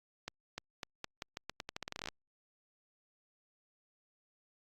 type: accelerating click train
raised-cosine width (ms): 0.2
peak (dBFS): -22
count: 20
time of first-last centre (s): 0.28-2.087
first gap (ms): 300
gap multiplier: 0.84
effects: Opus 48 kbps